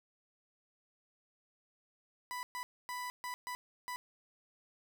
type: tone bursts at uneven times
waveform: 30% pulse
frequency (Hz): 991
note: B5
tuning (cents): +6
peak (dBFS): -36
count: 6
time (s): 2.31-2.43 / 2.55-2.63 / 2.89-3.1 / 3.24-3.34 / 3.47-3.55 / 3.88-3.96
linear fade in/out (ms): 0
effects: none